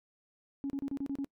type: tone bursts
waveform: sine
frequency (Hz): 277.2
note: C#4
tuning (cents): 0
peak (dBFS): -31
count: 7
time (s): 0.64-1.245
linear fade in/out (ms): 0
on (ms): 59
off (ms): 32
effects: noise-tail reverb RT60 0.1 s tail -26 dB re dry + tanh soft clip ceiling -28 dBFS